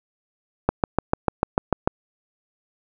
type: click train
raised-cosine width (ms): 1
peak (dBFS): -3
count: 9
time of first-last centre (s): 0.69-1.875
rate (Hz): 6.75
effects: none